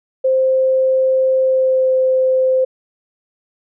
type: tone with pitch glide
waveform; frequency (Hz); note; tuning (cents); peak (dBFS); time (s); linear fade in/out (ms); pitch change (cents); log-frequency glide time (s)
sine; 523.3 to 519.1; C5 to C5; 0 to -14; -11; 0.24-2.65; 10; -14; 1.41-1.93
effects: none